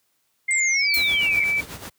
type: tone with pitch glide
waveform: sine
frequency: 2108 to 2312 Hz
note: C7 to D7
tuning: +12 to -28 cents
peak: -19 dBFS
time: 0.48-1.61 s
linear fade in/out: 10 ms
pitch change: +160 cents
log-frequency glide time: 0.7-0.89 s
type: exponential sweep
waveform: sine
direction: down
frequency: 8160 to 2125 Hz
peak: -23 dBFS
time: 0.51-1.44 s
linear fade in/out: 0 ms
type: noise with exponential decay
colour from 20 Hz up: violet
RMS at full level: -24 dBFS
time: 0.94-1.24 s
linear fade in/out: 0 ms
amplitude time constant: 64 ms
type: noise with tremolo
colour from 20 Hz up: pink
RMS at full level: -34 dBFS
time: 0.96-1.9 s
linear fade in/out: 10 ms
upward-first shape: sine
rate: 8.1 Hz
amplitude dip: 65%
effects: white hiss -69 dBFS RMS until 1.98 s + high-pass 60 Hz 12 dB/octave